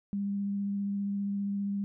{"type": "tone with vibrato", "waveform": "sine", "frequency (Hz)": 200.3, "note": "G3", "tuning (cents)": 38, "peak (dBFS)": -29, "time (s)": [0.13, 1.84], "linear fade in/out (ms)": 0, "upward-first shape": "sine", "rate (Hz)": 15, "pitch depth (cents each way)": 10, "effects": []}